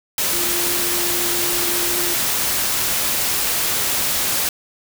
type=tone in noise; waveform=sine; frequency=349.2 Hz; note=F4; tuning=in tune; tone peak=-28 dBFS; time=0.33-2.14 s; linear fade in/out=2 ms; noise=white; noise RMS=-20 dBFS; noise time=0.18-4.49 s; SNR=-11 dB; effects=none